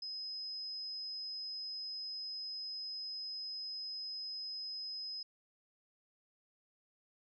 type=tone; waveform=sine; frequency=5070 Hz; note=D#8; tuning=32 cents sharp; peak=-40 dBFS; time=0.02-5.23 s; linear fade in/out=5 ms; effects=none